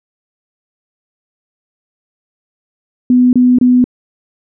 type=tone bursts; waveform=sine; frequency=249.1 Hz; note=B3; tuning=15 cents sharp; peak=-5 dBFS; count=3; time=3.1-3.842 s; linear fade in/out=2 ms; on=230 ms; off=26 ms; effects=none